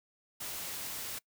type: noise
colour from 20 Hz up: white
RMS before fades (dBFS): -40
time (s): 0.4-1.19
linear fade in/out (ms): 10
effects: noise-tail reverb RT60 0.1 s tail -23 dB re dry